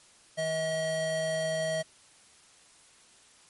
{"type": "tone pair together", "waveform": "square", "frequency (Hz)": [160.2, 638.4], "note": ["E3", "D#5"], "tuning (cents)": [-49, 44], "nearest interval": "2 octaves", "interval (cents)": 2393, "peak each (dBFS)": [-39, -29], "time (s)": [0.37, 1.83], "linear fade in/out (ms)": 20, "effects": ["white hiss -58 dBFS RMS until 3.49 s", "MP3 48 kbps"]}